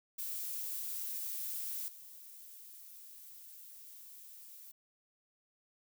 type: noise with level steps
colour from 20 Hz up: violet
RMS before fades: -40 / -53 dBFS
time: 0.18-4.72 s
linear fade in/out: 10 ms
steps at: 1.88 s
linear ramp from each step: 2 ms
effects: none